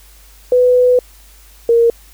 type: tone pair in turn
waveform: sine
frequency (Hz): 497.7 / 466.1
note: B4 / A#4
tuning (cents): +13 / 0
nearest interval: minor second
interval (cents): 113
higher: first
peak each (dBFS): -7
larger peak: neither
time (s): 0.52-0.99 / 1.69-1.9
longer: first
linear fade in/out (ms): 2
effects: added 50 Hz sine -42 dBFS peak until 2.13 s + white hiss -46 dBFS RMS until 2.13 s